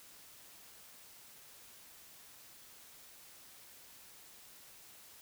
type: silence
effects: white hiss -57 dBFS RMS until 5.21 s